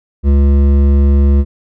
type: tone with hard clipping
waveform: sine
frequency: 70 Hz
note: C#2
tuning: 18 cents sharp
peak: -8 dBFS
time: 0.23-1.45 s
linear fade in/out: 50 ms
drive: 11 dB
effects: none